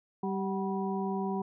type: harmonic tone with a mistuned harmonic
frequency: 194.6 Hz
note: G3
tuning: 12 cents flat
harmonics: 1 / 2 / 4 / 5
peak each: -32 / -35 / -38 / -39 dBFS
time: 0.23-1.42 s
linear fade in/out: 5 ms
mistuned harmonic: 4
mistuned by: -58 cents
effects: none